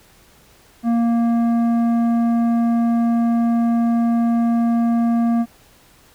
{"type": "tone with tanh clipping", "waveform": "sine", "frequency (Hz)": 233.1, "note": "A#3", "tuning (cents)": 0, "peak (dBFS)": -16, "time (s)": [0.83, 5.46], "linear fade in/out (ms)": 50, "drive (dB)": 10, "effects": ["pink hiss -51 dBFS RMS until 6.14 s"]}